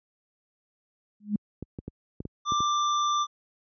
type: tone with exponential growth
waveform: sine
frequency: 208 Hz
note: G#3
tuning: 3 cents sharp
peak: -19 dBFS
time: 1.2-1.36 s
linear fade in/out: 5 ms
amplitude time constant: 34 ms
type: clicks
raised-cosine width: 3 ms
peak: -22 dBFS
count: 7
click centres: 1.626 / 1.788 / 1.88 / 2.204 / 2.253 / 2.521 / 2.605 s
type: tone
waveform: square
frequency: 1182 Hz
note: D6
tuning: 11 cents sharp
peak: -24 dBFS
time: 2.45-3.27 s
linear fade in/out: 50 ms
effects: high-pass 60 Hz 12 dB/octave + resampled to 16000 Hz